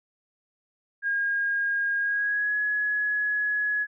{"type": "tone with pitch glide", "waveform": "sine", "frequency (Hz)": [1625, 1686.2], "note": ["G#6", "G#6"], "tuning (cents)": [-38, 26], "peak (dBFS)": -23, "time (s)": [1.02, 3.87], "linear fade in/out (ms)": 50, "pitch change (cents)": 64, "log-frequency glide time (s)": [1.98, 2.57], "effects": []}